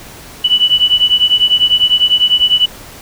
sine beating tone pair, 2960 / 2970 Hz, F#7 / F#7, 0 / +6 cents, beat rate 10 Hz, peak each -11 dBFS, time 0.44-2.66 s, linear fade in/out 10 ms, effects pink hiss -34 dBFS RMS until 3.01 s

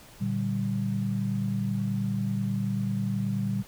sine chord, G minor, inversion first, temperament equal with one note detuned, 116.54 / 146.83 / 195.09 Hz, Bb2 / D3 / G3, 0 / 0 / -8 cents, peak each -30 / -34 / -28 dBFS, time 0.2-3.63 s, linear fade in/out 20 ms, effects pink hiss -51 dBFS RMS until 3.67 s

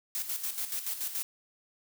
blue noise with tremolo, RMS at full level -33 dBFS, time 0.15-1.23 s, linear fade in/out 0 ms, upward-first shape square, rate 7 Hz, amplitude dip 60%, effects none

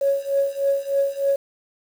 sine tone with tremolo, 554.4 Hz, C#5, in tune, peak -14 dBFS, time 0.01-1.36 s, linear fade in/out 5 ms, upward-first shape triangle, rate 3.3 Hz, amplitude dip 95%, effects tanh soft clip ceiling -10 dBFS + 7-bit

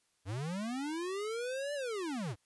square linear two-way sweep, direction up then down, 87.31 to 590 to 87.31 Hz, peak -36 dBFS, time 0.25-2.36 s, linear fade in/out 50 ms, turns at 1.74 s, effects white hiss -75 dBFS RMS until 2.45 s + resampled to 24000 Hz

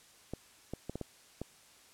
clicks, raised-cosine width 2 ms, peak -24 dBFS, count 6, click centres 0.336 / 0.736 / 0.896 / 0.956 / 1.013 / 1.416 s, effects white hiss -60 dBFS RMS until 1.93 s + low-pass 10000 Hz 12 dB/octave

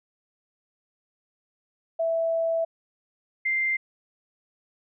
sine tone pair in turn, 659 / 2092 Hz, E5 / C7, -1 / -1 cents, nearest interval octave + minor sixth, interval 2000 cents, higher second, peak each -22 dBFS, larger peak neither, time 1.99-2.65 / 3.45-3.77 s, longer first, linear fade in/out 10 ms, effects none

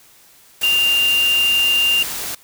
sine tone in noise, 2794 Hz, F7, in tune, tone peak -13 dBFS, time 0.63-2.03 s, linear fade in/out 5 ms, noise white, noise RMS -26 dBFS, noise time 0.61-2.35 s, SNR +10 dB, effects white hiss -49 dBFS RMS until 2.43 s

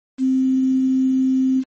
sine tone with quantisation, 261.6 Hz, C4, in tune, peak -14 dBFS, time 0.18-1.64 s, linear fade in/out 50 ms, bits 7, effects MP3 32 kbps

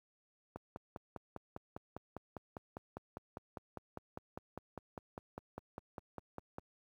click train, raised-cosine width 1 ms, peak -29 dBFS, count 31, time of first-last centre 0.56-6.584 s, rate 4.98 Hz, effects high-pass 60 Hz 12 dB/octave + 11-bit

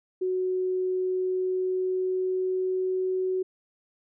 sine tone with pitch glide, 370 to 372.8 Hz, F#4 to F#4, 0 to +13 cents, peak -24 dBFS, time 0.21-3.43 s, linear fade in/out 10 ms, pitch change +13 cents, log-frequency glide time 0.9-3.1 s, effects none

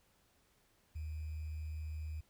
sine tone with sample-and-hold, 77.5 Hz, D#2, 6 cents flat, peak -39 dBFS, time 0.95-2.21 s, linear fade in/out 10 ms, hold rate 2450 Hz, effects pink hiss -72 dBFS RMS until 2.29 s

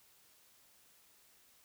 silence, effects white hiss -66 dBFS RMS until 1.64 s

